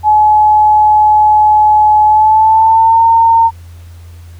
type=tone with pitch glide; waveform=sine; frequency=851 to 912.1 Hz; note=G#5 to A#5; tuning=+42 to -38 cents; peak=-4 dBFS; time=0.03-3.51 s; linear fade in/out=50 ms; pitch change=+120 cents; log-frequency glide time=2.05-3.03 s; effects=added 85 Hz sine -30 dBFS peak until 4.39 s + pink hiss -46 dBFS RMS until 4.39 s